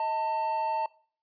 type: tone pair together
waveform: triangle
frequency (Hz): 632 / 893.8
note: D#5 / A5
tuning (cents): +27 / +27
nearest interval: tritone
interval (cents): 600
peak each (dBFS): -33 / -25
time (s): 0-0.86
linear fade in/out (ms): 2
effects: noise-tail reverb RT60 0.5 s tail -22 dB re dry + resampled to 11025 Hz